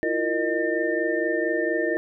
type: tone cluster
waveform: sine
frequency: 327.9 / 352.2 / 465 / 615 / 1803 Hz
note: E4 / F4 / A#4 / D#5 / A6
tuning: -9 / +15 / -4 / -20 / +42 cents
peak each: -28 dBFS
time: 0.03-1.97 s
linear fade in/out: 0 ms
effects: none